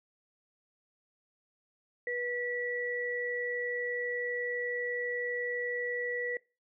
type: tone pair together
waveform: sine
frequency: 487 / 1948 Hz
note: B4 / B6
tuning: -24 / -24 cents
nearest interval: 2 octaves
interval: 2400 cents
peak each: -35 / -34 dBFS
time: 2.07-6.37 s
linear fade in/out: 2 ms
effects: noise-tail reverb RT60 0.3 s tail -23 dB re dry